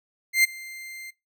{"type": "tone with ADSR envelope", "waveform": "40% pulse", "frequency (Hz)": 2093, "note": "C7", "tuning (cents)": 0, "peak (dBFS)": -13, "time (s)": [0.33, 1.11], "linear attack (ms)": 110, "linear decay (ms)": 14, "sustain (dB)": -23, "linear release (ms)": 15, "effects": ["noise-tail reverb RT60 0.2 s tail -21 dB re dry"]}